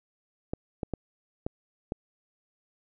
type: clicks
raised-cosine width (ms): 2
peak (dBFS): -17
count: 5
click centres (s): 0.535 / 0.832 / 0.937 / 1.465 / 1.921
effects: none